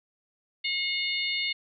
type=harmonic tone; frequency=720 Hz; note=F#5; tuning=47 cents flat; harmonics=3 / 4 / 5 / 6; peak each=-30 / -33 / -33 / -34 dBFS; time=0.64-1.53 s; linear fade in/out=10 ms; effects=none